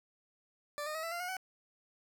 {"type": "tone with pitch steps", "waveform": "20% pulse", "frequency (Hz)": [587.3, 611.9, 637.5, 664.2, 692, 721, 751.1], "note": ["D5", "D#5", "D#5", "E5", "F5", "F#5", "F#5"], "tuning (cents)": [0, -29, 42, 13, -16, -45, 26], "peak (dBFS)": -32, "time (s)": [0.78, 1.368], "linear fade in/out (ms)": 0, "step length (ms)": 84, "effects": []}